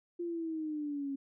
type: exponential sweep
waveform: sine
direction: down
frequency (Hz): 349.2 to 272.5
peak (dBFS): -34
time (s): 0.19-1.16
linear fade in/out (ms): 10
effects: none